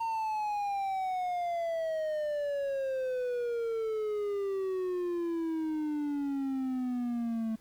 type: exponential sweep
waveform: triangle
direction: down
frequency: 918 to 220 Hz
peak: -28 dBFS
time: 0-7.56 s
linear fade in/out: 10 ms
effects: pink hiss -63 dBFS RMS until 7.6 s